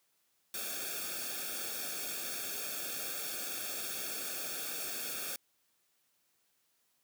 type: noise with comb filter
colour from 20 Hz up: white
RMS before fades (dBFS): -39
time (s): 0.54-5.36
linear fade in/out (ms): 2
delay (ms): 1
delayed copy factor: -1
effects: white hiss -75 dBFS RMS until 7.03 s + high-pass 100 Hz 12 dB/octave